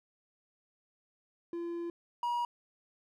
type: tone pair in turn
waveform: triangle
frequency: 341.5 / 957.9 Hz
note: F4 / A#5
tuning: -39 / +47 cents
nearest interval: octave + tritone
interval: 1786 cents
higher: second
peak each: -33 / -28 dBFS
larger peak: second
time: 1.53-1.9 / 2.23-2.45 s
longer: first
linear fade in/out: 2 ms
effects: none